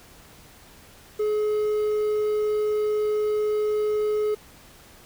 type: tone with quantisation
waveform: triangle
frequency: 424 Hz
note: G#4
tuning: 36 cents sharp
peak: -19 dBFS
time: 1.19-4.35 s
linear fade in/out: 10 ms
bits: 8
effects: pink hiss -50 dBFS RMS until 5.05 s